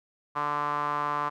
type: tone with band-pass filter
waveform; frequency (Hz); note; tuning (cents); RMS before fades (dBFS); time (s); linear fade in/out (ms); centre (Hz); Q
sawtooth; 146.9; D3; +1; -29; 0.35-1.3; 20; 1100; 5.6
effects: none